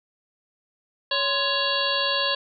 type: harmonic tone with a mistuned harmonic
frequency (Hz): 558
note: C#5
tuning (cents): +11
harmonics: 1 / 2 / 3 / 5 / 6 / 7 / 8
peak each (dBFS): -29 / -29 / -29 / -29 / -29 / -29 / -29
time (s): 1.11-2.35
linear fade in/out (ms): 5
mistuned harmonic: 2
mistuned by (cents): -120
effects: none